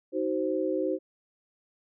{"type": "chord", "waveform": "sine", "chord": "C diminished", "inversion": "first", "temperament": "just", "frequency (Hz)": [314, 376.7, 523.3], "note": ["Eb4", "Gb4", "C5"], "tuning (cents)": [16, 31, 0], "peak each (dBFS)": -30, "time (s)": [0.12, 0.99], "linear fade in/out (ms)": 50, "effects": []}